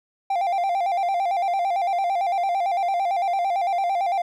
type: tone with vibrato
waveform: triangle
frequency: 740 Hz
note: F#5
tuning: in tune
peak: -18 dBFS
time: 0.3-4.22 s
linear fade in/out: 5 ms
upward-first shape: square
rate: 8.9 Hz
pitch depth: 100 cents each way
effects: none